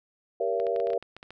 sine chord, G diminished seventh, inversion none, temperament just, 392 / 470.4 / 564.5 / 677.4 Hz, G4 / Bb4 / Db5 / Fb5, 0 / +16 / +31 / +47 cents, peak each -32 / -28 / -31 / -30 dBFS, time 0.4-0.98 s, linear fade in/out 5 ms
clicks, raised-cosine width 0.3 ms, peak -27 dBFS, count 11, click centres 0.6 / 0.668 / 0.762 / 0.801 / 0.871 / 0.903 / 0.933 / 1.026 / 1.166 / 1.229 / 1.306 s
effects none

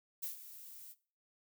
violet noise with ADSR envelope, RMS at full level -39 dBFS, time 0.22-0.95 s, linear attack 17 ms, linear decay 120 ms, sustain -13 dB, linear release 42 ms, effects noise-tail reverb RT60 0.4 s tail -19 dB re dry

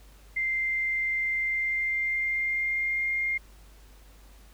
sine tone with pitch glide, 2090 to 2119 Hz, C7 to C7, -2 to +21 cents, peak -25 dBFS, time 0.36-3.38 s, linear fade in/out 10 ms, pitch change +23 cents, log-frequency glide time 1.39-3.11 s, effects added 50 Hz sine -50 dBFS peak until 4.53 s + pink hiss -58 dBFS RMS until 4.53 s

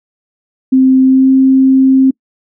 sine tone with pitch glide, 261.6 to 264.8 Hz, C4 to C4, 0 to +21 cents, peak -4 dBFS, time 0.72-2.11 s, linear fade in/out 10 ms, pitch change +21 cents, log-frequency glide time 1.03-1.3 s, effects noise-tail reverb RT60 0.1 s tail -26 dB re dry

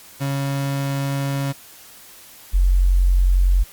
35% pulse / sine tone pair in turn, 138.59 / 45.47 Hz, C#3 / F#1, 0 / -29 cents, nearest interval octave + perfect fifth, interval 1929 cents, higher first, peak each -19 / -12 dBFS, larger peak second, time 0.2-1.53 / 2.53-3.64 s, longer first, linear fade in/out 20 ms, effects white hiss -44 dBFS RMS until 3.72 s + Opus 48 kbps

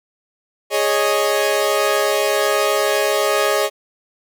sawtooth chord, Ab suspended fourth, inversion none, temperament equal, 415.3 / 554.4 / 622.3 Hz, Ab4 / Db5 / Eb5, 0 / 0 / 0 cents, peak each -16 dBFS, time 0.7-3.7 s, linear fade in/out 50 ms, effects none

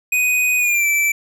square tone with pitch glide, 2493 to 2326 Hz, D#7 to D7, +3 to -17 cents, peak -15 dBFS, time 0.12-1.12 s, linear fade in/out 5 ms, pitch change -120 cents, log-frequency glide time 0.58-0.86 s, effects none

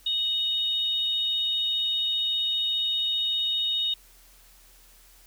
sine tone pair together, 2951 / 3718 Hz, F#7 / A#7, -5 / -5 cents, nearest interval major third, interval 400 cents, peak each -32 / -24 dBFS, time 0.06-3.94 s, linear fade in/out 5 ms, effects added 40 Hz sine -56 dBFS peak until 5.26 s + white hiss -56 dBFS RMS until 5.26 s

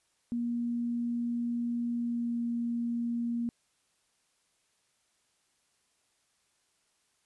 sine tone with pitch glide, 237.5 to 235.7 Hz, A#3 to A#3, +33 to +19 cents, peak -29 dBFS, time 0.32-3.49 s, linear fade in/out 0 ms, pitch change -14 cents, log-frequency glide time 1.92-2.4 s, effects white hiss -73 dBFS RMS until 7.25 s + resampled to 24000 Hz

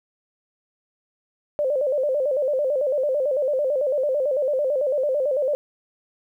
sine tone with vibrato, 554.4 Hz, C#5, in tune, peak -19 dBFS, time 1.59-5.55 s, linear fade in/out 0 ms, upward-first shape square, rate 9 Hz, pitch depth 110 cents each way, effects 10-bit

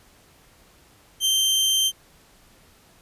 sawtooth tone, 3136 Hz, G7, in tune, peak -15 dBFS, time 1.2-1.92 s, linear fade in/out 50 ms, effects pink hiss -55 dBFS RMS until 3.01 s + resampled to 32000 Hz

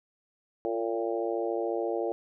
harmonic tone with a mistuned harmonic, 113.9 Hz, A#2, 40 cents flat, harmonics 3 / 4 / 5 / 6 / 7, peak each -32 / -32 / -34 / -37 / -39 dBFS, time 0.65-2.12 s, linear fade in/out 0 ms, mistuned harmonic 3, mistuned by +23 cents, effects none

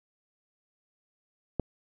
click, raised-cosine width 2 ms, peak -14 dBFS, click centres 1.597 s, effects none

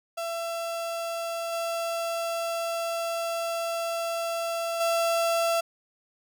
35% pulse tone with level steps, 671 Hz, E5, 31 cents sharp, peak -28 / -26 / -21 dBFS, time 0.17-5.61 s, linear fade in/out 10 ms, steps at 1.52 / 4.8 s, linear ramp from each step 10 ms, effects none

